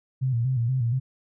sine tone with vibrato, 123.5 Hz, B2, in tune, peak -21 dBFS, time 0.21-1 s, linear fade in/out 20 ms, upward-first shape square, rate 4.2 Hz, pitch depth 96 cents each way, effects none

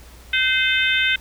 harmonic tone with a mistuned harmonic, 514 Hz, C5, 31 cents flat, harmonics 3 / 4 / 5 / 6 / 7, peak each -21 / -22 / -23 / -24 / -24 dBFS, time 0.33-1.16 s, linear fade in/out 5 ms, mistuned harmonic 4, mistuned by +18 cents, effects added 60 Hz sine -43 dBFS peak until 1.2 s + pink hiss -47 dBFS RMS until 1.2 s

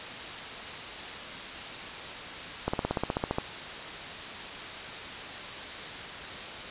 slowing click train, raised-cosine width 1 ms, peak -13 dBFS, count 12, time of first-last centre 2.68-3.384 s, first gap 55 ms, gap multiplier 1.03, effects white hiss -38 dBFS RMS until 6.7 s + resampled to 8000 Hz

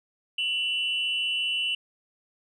sine tone pair together, 2723 / 2958 Hz, F7 / F#7, -44 / -1 cents, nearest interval minor second, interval 143 cents, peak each -28 / -25 dBFS, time 0.38-1.75 s, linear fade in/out 5 ms, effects tanh soft clip ceiling -20 dBFS

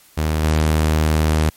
sawtooth tone with level steps, 77.78 Hz, D#2, in tune, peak -13 / -10 dBFS, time 0.17-1.5 s, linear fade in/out 10 ms, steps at 0.43 s, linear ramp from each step 10 ms, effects white hiss -50 dBFS RMS until 1.56 s + MP3 64 kbps

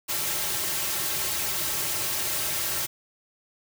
white noise with comb filter, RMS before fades -28 dBFS, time 0.08-2.87 s, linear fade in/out 20 ms, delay 4.1 ms, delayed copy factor -0.95, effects none

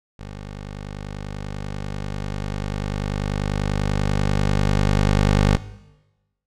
15% pulse tone with level ramp, 50.2 Hz, G1, 42 cents sharp, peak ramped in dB -27 to -7 dBFS, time 0.19-5.57 s, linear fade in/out 5 ms, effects noise-tail reverb RT60 1.0 s tail -17 dB re dry + low-pass 7000 Hz 12 dB/octave

